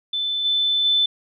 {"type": "tone with level steps", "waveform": "sine", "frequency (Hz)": 3520, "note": "A7", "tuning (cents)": 0, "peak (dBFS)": [-21, -17, -15], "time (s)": [0.13, 1.06], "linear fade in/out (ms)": 5, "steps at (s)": [0.44, 0.84], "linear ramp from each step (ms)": 20, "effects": []}